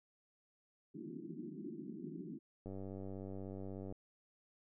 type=band-pass noise; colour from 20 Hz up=white; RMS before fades=-47 dBFS; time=0.94-2.39 s; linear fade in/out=20 ms; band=150 to 370 Hz; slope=96 dB/octave
type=click train; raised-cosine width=2 ms; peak=-34 dBFS; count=123; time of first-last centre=2.66-3.924 s; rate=96.5 Hz
effects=none